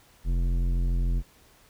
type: tone with tanh clipping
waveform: sine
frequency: 43.61 Hz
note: F1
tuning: 2 cents flat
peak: -24 dBFS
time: 0.24-1.23 s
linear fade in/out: 50 ms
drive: 13 dB
effects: pink hiss -58 dBFS RMS until 1.69 s